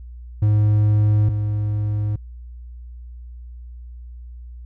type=tone pair in turn; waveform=triangle; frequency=105.4 / 104.82 Hz; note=G#2 / G#2; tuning=+26 / +16 cents; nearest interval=unison; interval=10 cents; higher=first; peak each=-11 / -17 dBFS; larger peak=first; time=0.42-1.29 / 1.29-2.16 s; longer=neither; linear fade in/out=5 ms; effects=added 60 Hz sine -34 dBFS peak until 4.65 s